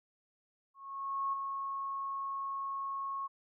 sine tone with ADSR envelope, 1095 Hz, C#6, 22 cents flat, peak -30 dBFS, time 0.74-3.28 s, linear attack 590 ms, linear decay 9 ms, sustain -5 dB, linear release 23 ms, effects none

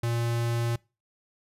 square tone, 117.5 Hz, A#2, 14 cents sharp, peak -26 dBFS, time 0.03-0.76 s, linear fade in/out 5 ms, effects noise-tail reverb RT60 0.3 s tail -24 dB re dry + resampled to 32000 Hz

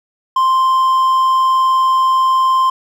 triangle tone, 1046.5 Hz, C6, in tune, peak -8 dBFS, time 0.36-2.7 s, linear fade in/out 5 ms, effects none

